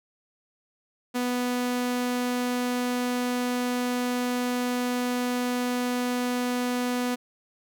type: tone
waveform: sawtooth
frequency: 246.9 Hz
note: B3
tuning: in tune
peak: -21 dBFS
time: 1.14-7.16 s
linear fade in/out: 20 ms
effects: none